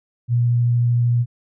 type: tone with vibrato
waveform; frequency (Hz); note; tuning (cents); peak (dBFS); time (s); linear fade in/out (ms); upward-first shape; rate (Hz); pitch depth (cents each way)
sine; 120; B2; -49; -14; 0.28-1.26; 50; triangle; 13; 9
effects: none